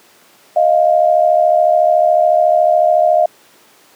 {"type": "tone pair together", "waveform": "sine", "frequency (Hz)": [624.6, 698.5], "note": ["D#5", "F5"], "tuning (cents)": [7, 0], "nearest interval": "major second", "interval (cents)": 193, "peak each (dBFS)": -11, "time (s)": [0.56, 3.26], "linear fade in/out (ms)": 5, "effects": ["pink hiss -47 dBFS RMS until 3.95 s", "high-pass 300 Hz 12 dB/octave"]}